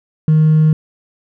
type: tone with hard clipping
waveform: triangle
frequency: 155.7 Hz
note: D#3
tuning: 2 cents sharp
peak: -7 dBFS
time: 0.28-0.73 s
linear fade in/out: 2 ms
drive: 2 dB
effects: none